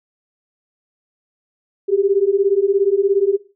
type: beating tone pair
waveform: sine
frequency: 386.2 / 403.2 Hz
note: G4 / G4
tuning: -26 / +49 cents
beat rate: 17 Hz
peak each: -16 dBFS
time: 1.88-3.37 s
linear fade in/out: 20 ms
effects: noise-tail reverb RT60 0.3 s tail -17 dB re dry